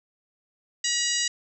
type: harmonic tone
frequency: 961 Hz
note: B5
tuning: 48 cents flat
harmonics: 2 / 3 / 4 / 5 / 6 / 7 / 8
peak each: -31 / -31 / -31 / -31 / -31 / -31 / -31 dBFS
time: 0.84-1.28 s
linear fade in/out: 5 ms
effects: none